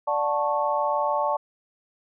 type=chord; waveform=sine; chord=D major seventh; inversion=none; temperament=just; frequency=587.3 / 734.2 / 881 / 1101.2 Hz; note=D5 / F#5 / A5 / C#6; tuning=0 / -14 / +2 / -12 cents; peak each=-26 / -31 / -25 / -28 dBFS; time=0.07-1.37 s; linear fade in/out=10 ms; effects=none